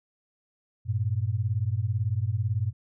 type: beating tone pair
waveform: sine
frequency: 97.8 / 115.8 Hz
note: G2 / A#2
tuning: -4 / -11 cents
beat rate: 18 Hz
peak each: -27 dBFS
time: 0.85-2.73 s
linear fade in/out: 50 ms
effects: none